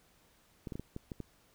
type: clicks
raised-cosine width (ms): 3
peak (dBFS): -27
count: 7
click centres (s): 0.672 / 0.722 / 0.755 / 0.796 / 0.964 / 1.118 / 1.203
effects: pink hiss -67 dBFS RMS until 1.54 s